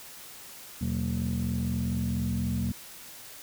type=tone cluster; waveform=sine; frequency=80.2 / 124 / 187.3 / 231.4 Hz; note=E2 / B2 / F#3 / A#3; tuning=-47 / +7 / +21 / -13 cents; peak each=-31 dBFS; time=0.81-2.72 s; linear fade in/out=5 ms; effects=tanh soft clip ceiling -21 dBFS + white hiss -46 dBFS RMS until 3.42 s